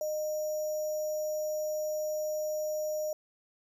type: tone with sample-and-hold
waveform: sine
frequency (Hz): 612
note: D#5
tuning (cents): -29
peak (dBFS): -30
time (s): 0.01-3.13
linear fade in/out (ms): 2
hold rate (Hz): 6300
effects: none